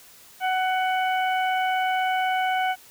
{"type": "harmonic tone", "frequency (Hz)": 746, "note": "F#5", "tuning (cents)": 14, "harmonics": [1, 2, 3, 4], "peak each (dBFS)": [-22, -29, -32, -35], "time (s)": [0.4, 2.76], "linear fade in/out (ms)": 50, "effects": ["white hiss -50 dBFS RMS until 2.9 s"]}